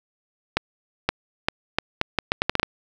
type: accelerating click train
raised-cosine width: 0.3 ms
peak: -3 dBFS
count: 12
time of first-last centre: 0.57-2.631 s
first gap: 520 ms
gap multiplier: 0.76
effects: 7-bit